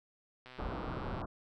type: click train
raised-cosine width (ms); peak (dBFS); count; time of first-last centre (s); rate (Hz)
0.3; -35; 97; 0.46-1.216; 127
type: low-pass noise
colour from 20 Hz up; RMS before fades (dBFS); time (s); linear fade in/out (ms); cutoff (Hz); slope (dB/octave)
pink; -39; 0.58-1.26; 10; 1500; 96
effects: none